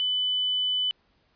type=tone; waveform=sine; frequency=3000 Hz; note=F#7; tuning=23 cents sharp; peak=-23 dBFS; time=0-0.91 s; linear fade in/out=0 ms; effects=pink hiss -67 dBFS RMS until 1.35 s + resampled to 11025 Hz